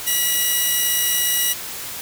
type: tone pair together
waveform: 5% pulse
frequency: 1949 / 2895 Hz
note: B6 / F#7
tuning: -23 / -38 cents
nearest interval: perfect fifth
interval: 685 cents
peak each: -11 dBFS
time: 0.06-1.54 s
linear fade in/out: 20 ms
effects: white hiss -31 dBFS RMS until 2.01 s